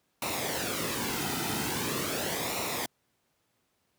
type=noise with flanger; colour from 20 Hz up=pink; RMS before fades=-32 dBFS; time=0.22-2.86 s; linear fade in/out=2 ms; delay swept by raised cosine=0.62 to 1.82 ms; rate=0.42 Hz; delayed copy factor=-0.6; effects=pink hiss -74 dBFS RMS until 3.98 s + high-pass 100 Hz 12 dB/octave